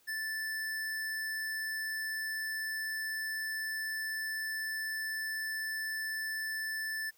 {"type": "tone", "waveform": "square", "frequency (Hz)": 1758, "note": "A6", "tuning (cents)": -2, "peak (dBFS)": -35, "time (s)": [0.07, 7.11], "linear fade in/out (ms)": 20, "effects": ["white hiss -67 dBFS RMS until 7.17 s"]}